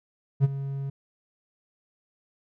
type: tone with ADSR envelope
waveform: triangle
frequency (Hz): 137.7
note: C#3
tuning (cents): -11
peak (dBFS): -12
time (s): 0.4-0.9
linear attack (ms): 42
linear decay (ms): 27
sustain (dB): -15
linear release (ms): 6
effects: none